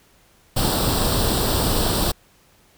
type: noise with comb filter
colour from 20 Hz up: pink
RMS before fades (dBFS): -20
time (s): 0.56-2.12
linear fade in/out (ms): 10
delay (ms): 0.23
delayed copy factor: +0.7
effects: pink hiss -56 dBFS RMS until 2.77 s